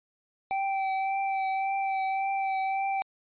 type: tone with vibrato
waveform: square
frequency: 775 Hz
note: G5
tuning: 20 cents flat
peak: -27 dBFS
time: 0.51-3.02 s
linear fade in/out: 0 ms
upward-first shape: triangle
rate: 1.8 Hz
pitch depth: 22 cents each way
effects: resampled to 8000 Hz